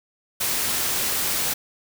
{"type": "noise", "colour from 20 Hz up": "white", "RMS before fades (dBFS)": -24, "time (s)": [0.4, 1.54], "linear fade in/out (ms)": 10, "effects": []}